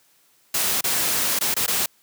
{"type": "noise with dropouts", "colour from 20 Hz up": "white", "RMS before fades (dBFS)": -22, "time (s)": [0.54, 1.86], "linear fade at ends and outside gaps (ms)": 5, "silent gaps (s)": [[0.81, 0.84], [1.39, 1.409], [1.542, 1.564], [1.664, 1.678]], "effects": ["white hiss -60 dBFS RMS until 2.02 s", "high-pass 100 Hz 12 dB/octave"]}